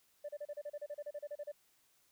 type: tone bursts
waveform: sine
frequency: 587.3 Hz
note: D5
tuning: in tune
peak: -38 dBFS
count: 16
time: 0.24-1.519 s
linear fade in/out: 10 ms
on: 49 ms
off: 33 ms
effects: tanh soft clip ceiling -37 dBFS + white hiss -72 dBFS RMS until 2.11 s